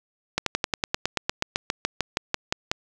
slowing click train, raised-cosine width 0.2 ms, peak -5 dBFS, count 19, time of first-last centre 0.38-2.715 s, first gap 83 ms, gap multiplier 1.05, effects none

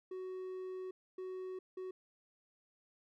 triangle tone bursts at uneven times, 372.3 Hz, F#4, 11 cents sharp, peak -39 dBFS, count 3, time 0.11-0.91 / 1.18-1.59 / 1.77-1.91 s, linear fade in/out 5 ms, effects none

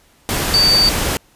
sine tone in noise, 4600 Hz, D8, 37 cents flat, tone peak -10 dBFS, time 0.54-0.89 s, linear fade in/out 0 ms, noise pink, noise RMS -19 dBFS, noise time 0.29-1.17 s, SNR +6 dB, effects pink hiss -53 dBFS RMS until 1.35 s + resampled to 32000 Hz

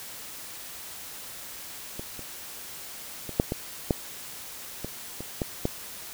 clicks, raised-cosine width 2 ms, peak -21 / -26 / -22 / -6 / -14 / -8 / -19 / -22 / -13 / -11 dBFS, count 10, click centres 1.995 / 2.193 / 3.293 / 3.399 / 3.521 / 3.908 / 4.846 / 5.206 / 5.418 / 5.654 s, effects white hiss -41 dBFS RMS until 6.13 s

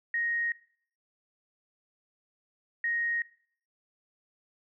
sine tone pair in turn, 1871 / 1871 Hz, A#6 / A#6, +6 / +6 cents, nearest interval unison, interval 0 cents, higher neither, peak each -27 / -27 dBFS, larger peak neither, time 0.14-0.52 / 2.84-3.22 s, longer neither, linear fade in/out 2 ms, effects noise-tail reverb RT60 0.5 s tail -20 dB re dry

